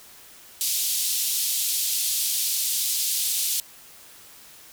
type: band-pass noise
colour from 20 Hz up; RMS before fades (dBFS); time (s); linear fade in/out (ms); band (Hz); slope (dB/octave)
white; -25; 0.61-3.6; 0; 3200 to 15000; 24
effects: white hiss -48 dBFS RMS until 4.72 s